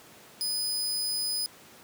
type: tone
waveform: sawtooth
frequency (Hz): 5000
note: D#8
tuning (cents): +8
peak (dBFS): -25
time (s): 0.41-1.46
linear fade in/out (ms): 0
effects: pink hiss -52 dBFS RMS until 1.83 s + high-pass 150 Hz 12 dB/octave